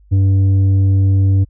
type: tone with tanh clipping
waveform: triangle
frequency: 96.9 Hz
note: G2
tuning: 20 cents flat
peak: -10 dBFS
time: 0.11-1.45 s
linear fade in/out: 20 ms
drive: 10 dB
effects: added 50 Hz sine -44 dBFS peak until 1.49 s